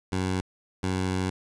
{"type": "tone pair in turn", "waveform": "15% pulse", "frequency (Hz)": [93.2, 93.2], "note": ["F#2", "F#2"], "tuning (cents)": [13, 13], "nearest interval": "unison", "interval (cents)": 0, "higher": "neither", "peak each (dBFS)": -19, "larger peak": "neither", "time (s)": [[0.12, 0.41], [0.83, 1.3]], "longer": "second", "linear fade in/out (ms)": 5, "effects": ["resampled to 22050 Hz", "10-bit"]}